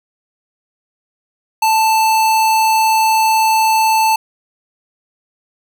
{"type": "tone", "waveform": "square", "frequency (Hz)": 882, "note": "A5", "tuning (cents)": 4, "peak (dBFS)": -11, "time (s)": [1.62, 4.16], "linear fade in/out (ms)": 5, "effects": []}